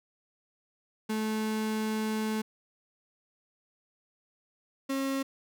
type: tone pair in turn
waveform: 35% pulse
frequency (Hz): 217.3 / 270.7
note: A3 / C#4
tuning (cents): -21 / -41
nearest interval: major third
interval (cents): 380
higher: second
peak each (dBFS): -27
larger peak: neither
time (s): 1.09-2.42 / 4.89-5.23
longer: first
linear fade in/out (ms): 10
effects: none